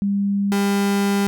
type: tone pair in turn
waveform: sine / 35% pulse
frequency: 200 / 200 Hz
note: G3 / G3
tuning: +35 / +35 cents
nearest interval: unison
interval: 0 cents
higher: neither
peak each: -17 / -15 dBFS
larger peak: second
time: 0.02-0.52 / 0.52-1.27 s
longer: second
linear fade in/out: 0 ms
effects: none